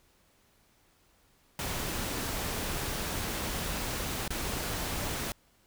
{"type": "noise with dropouts", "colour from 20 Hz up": "pink", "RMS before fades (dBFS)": -34, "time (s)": [1.59, 5.32], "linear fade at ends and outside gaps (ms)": 1, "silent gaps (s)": [4.279, 4.305], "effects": ["pink hiss -66 dBFS RMS until 5.66 s"]}